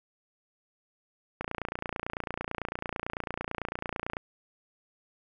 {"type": "click train", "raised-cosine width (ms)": 0.5, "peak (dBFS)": -17, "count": 81, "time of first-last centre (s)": [1.41, 4.169], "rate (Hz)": 29, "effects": []}